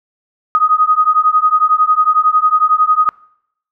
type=beating tone pair; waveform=sine; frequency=1244.5 / 1255.5 Hz; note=D#6 / D#6; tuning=0 / +15 cents; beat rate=11 Hz; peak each=-12 dBFS; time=0.55-3.09 s; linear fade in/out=0 ms; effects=noise-tail reverb RT60 0.7 s tail -24 dB re dry